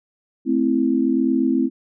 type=chord; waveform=sine; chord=A minor; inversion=none; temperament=equal; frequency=220 / 261.6 / 329.6 Hz; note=A3 / C4 / E4; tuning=0 / 0 / 0 cents; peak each=-23 / -18 / -21 dBFS; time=0.45-1.7 s; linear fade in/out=50 ms; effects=none